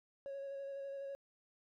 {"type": "tone with vibrato", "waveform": "triangle", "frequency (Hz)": 552, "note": "C#5", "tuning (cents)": -7, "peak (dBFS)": -39, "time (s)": [0.26, 1.15], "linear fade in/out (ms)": 0, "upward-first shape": "square", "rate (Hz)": 12, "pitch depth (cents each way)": 13, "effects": ["tanh soft clip ceiling -37 dBFS"]}